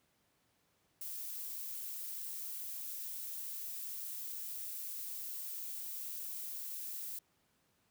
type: noise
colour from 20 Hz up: violet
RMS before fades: -43 dBFS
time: 1.01-7.19 s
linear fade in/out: 5 ms
effects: pink hiss -75 dBFS RMS until 7.9 s + high-pass 80 Hz 12 dB/octave